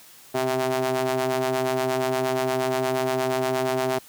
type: ring-modulated tone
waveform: sawtooth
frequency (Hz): 130.81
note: C3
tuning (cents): 0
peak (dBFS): -15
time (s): 0.34-3.99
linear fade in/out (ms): 10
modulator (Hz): 519
effects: white hiss -49 dBFS RMS until 4.08 s + high-pass 80 Hz 12 dB/octave